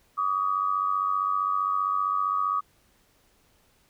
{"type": "tone pair together", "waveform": "sine", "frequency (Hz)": [1149.2, 1244.5], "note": ["D6", "D#6"], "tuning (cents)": [-38, 0], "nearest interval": "minor second", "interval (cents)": 138, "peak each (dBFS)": -26, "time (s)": [0.17, 2.61], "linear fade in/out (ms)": 20, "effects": ["pink hiss -64 dBFS RMS until 3.89 s"]}